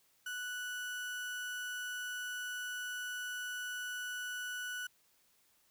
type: tone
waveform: 35% pulse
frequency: 1480 Hz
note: F#6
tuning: in tune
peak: -37 dBFS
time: 0.26-4.87 s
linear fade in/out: 5 ms
effects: white hiss -71 dBFS RMS until 5.7 s